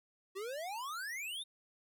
square exponential sweep, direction up, 370 to 3754 Hz, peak -40 dBFS, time 0.35-1.44 s, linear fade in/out 20 ms, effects none

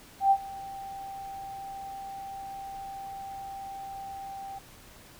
sine tone with ADSR envelope, 784 Hz, G5, in tune, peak -16 dBFS, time 0.2-4.59 s, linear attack 110 ms, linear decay 60 ms, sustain -21 dB, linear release 9 ms, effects pink hiss -52 dBFS RMS until 5.19 s

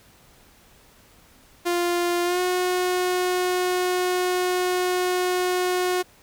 sawtooth tone with pitch glide, 349.2 to 363 Hz, F4 to F#4, 0 to -33 cents, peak -17 dBFS, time 1.65-6.03 s, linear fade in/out 20 ms, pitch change +67 cents, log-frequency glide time 2.24-2.4 s, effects pink hiss -54 dBFS RMS until 6.22 s

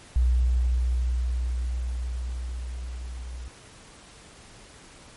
sine tone with level ramp, 61.4 Hz, B1, 9 cents flat, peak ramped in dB -17 to -34 dBFS, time 0.16-3.48 s, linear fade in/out 0 ms, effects pink hiss -49 dBFS RMS until 5.16 s + MP3 48 kbps

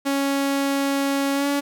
sawtooth tone with pitch glide, 277.2 to 283.4 Hz, C#4 to C#4, 0 to +38 cents, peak -16 dBFS, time 0.05-1.61 s, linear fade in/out 20 ms, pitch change +38 cents, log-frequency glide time 1.34-1.47 s, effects none

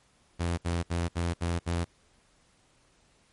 sawtooth tone bursts, 85.7 Hz, F2, 32 cents flat, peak -23 dBFS, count 6, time 0.39-1.85 s, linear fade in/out 20 ms, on 190 ms, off 64 ms, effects pink hiss -65 dBFS RMS until 3.32 s + MP3 48 kbps

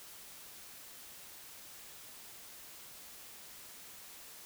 silence, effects white hiss -52 dBFS RMS until 4.45 s

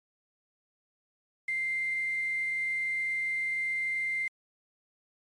sine tone with quantisation, 2093 Hz, C7, in tune, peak -28 dBFS, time 1.48-4.28 s, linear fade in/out 5 ms, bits 8, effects MP3 48 kbps

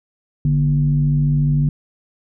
sine tone with frequency modulation, 146.83 Hz, D3, in tune, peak -13 dBFS, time 0.45-1.69 s, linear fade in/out 2 ms, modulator 94.1 Hz, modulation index 0.54, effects none

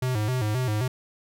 square tone with vibrato, 116.54 Hz, A#2, in tune, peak -24 dBFS, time 0.02-0.88 s, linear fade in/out 5 ms, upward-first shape square, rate 3.8 Hz, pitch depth 160 cents each way, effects none

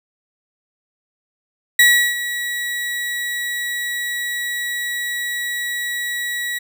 35% pulse tone with ADSR envelope, 1928 Hz, B6, 42 cents flat, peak -6 dBFS, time 1.79-6.59 s, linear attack 4 ms, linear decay 350 ms, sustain -14 dB, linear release 13 ms, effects none

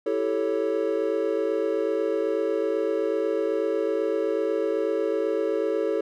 triangle chord, A dominant seventh, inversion second, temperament equal, 329.6 / 392 / 440 / 554.4 Hz, E4 / G4 / A4 / C#5, 0 / 0 / 0 / 0 cents, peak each -28 / -27 / -24 / -27 dBFS, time 0.06-6.01 s, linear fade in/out 5 ms, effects none

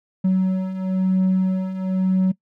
triangle beating tone pair, 186.7 / 187.7 Hz, F#3 / F#3, +16 / +25 cents, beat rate 1 Hz, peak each -21 / -16 dBFS, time 0.24-2.32 s, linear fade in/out 10 ms, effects noise-tail reverb RT60 0.1 s tail -22 dB re dry + tanh soft clip ceiling -8 dBFS

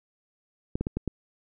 clicks, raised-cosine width 3 ms, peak -15 dBFS, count 5, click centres 0.755 / 0.81 / 0.869 / 0.97 / 1.077 s, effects none

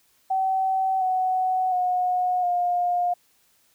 sine tone with pitch steps, 763 / 744.7 / 726.9 / 709.4 Hz, G5 / F#5 / F#5 / F5, -47 / +11 / -31 / +27 cents, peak -20 dBFS, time 0.3-3.14 s, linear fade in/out 10 ms, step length 710 ms, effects white hiss -63 dBFS RMS until 3.74 s

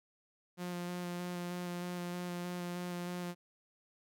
sawtooth tone with vibrato, 176.8 Hz, F3, 22 cents sharp, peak -34 dBFS, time 0.57-3.35 s, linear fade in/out 50 ms, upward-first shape square, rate 3.2 Hz, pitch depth 11 cents each way, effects none

